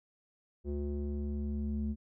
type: tone with low-pass filter sweep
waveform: square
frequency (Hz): 72.3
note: D2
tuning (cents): -27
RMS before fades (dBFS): -35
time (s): 0.64-1.96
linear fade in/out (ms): 50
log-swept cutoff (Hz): 380 to 220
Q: 3.3
effects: none